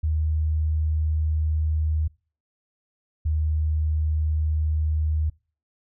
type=tone pair in turn; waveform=sine; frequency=77.78 / 77.39 Hz; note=D#2 / D#2; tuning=0 / -9 cents; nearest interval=unison; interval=9 cents; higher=first; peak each=-20 dBFS; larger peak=neither; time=0.03-2.08 / 3.25-5.3 s; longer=neither; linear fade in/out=10 ms; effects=noise-tail reverb RT60 0.4 s tail -26 dB re dry